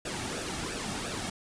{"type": "noise with flanger", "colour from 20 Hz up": "pink", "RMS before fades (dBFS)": -35, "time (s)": [0.05, 1.3], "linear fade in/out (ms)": 5, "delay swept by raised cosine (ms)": [0.94, 2.04], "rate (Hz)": 2.9, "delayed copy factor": -0.6, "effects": ["resampled to 22050 Hz"]}